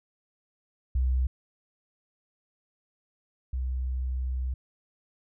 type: tone pair in turn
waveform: sine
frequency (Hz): 63.8 / 63.8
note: C2 / C2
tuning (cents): -43 / -43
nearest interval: unison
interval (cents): 0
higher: neither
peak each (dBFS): -22 / -27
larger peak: first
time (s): 0.95-1.27 / 3.53-4.54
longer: second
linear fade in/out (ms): 5
effects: none